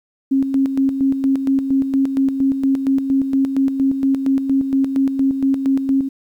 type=tone with tremolo; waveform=sine; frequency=270.2 Hz; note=C#4; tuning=44 cents flat; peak=-12 dBFS; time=0.31-6.09 s; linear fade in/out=10 ms; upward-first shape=square; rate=4.3 Hz; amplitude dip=55%; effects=9-bit